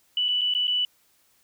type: tone with dropouts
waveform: sine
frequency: 2968 Hz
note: F#7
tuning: 5 cents sharp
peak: -21 dBFS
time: 0.17-0.85 s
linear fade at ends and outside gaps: 2 ms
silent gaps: 0.284-0.287 / 0.411-0.415 / 0.539-0.549 / 0.671-0.678 s
effects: white hiss -64 dBFS RMS until 1.43 s